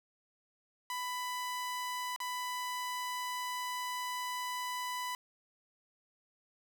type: tone with dropouts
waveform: sawtooth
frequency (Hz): 995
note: B5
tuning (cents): +13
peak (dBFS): -32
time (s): 0.9-5.15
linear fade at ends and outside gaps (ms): 1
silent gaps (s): 2.162-2.202
effects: none